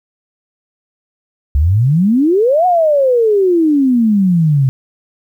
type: exponential two-way sweep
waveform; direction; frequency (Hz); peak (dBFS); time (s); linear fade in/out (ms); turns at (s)
sine; up then down; 66.3 to 742 to 128.9; -8; 1.55-4.69; 0; 2.66
effects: 8-bit